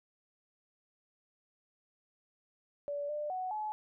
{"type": "tone with pitch steps", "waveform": "sine", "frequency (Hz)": [576, 596, 742, 854], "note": ["D5", "D5", "F#5", "G#5"], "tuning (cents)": [-34, 25, 5, 48], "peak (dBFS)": -34, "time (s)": [2.88, 3.72], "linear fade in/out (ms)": 0, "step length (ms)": 210, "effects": []}